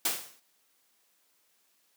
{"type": "noise with exponential decay", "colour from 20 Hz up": "white", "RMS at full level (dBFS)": -25, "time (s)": [0.05, 0.4], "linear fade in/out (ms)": 5, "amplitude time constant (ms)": 76, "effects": ["white hiss -70 dBFS RMS until 1.96 s", "high-pass 200 Hz 12 dB/octave"]}